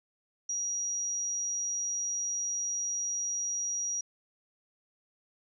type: tone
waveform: sine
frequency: 5750 Hz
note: F8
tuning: 50 cents sharp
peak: -30 dBFS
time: 0.49-4.01 s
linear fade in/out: 5 ms
effects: none